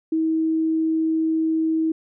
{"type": "tone", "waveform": "sine", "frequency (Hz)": 320.4, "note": "E4", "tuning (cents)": -49, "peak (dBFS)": -18, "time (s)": [0.12, 1.92], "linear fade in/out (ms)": 5, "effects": []}